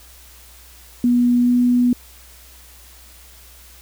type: tone with pitch glide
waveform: sine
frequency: 243.2 to 245.2 Hz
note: B3 to B3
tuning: -26 to -12 cents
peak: -12 dBFS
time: 1.04-1.93 s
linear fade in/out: 2 ms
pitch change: +14 cents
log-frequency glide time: 1.42-1.5 s
effects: added 61 Hz sine -46 dBFS peak until 3.81 s + white hiss -46 dBFS RMS until 3.81 s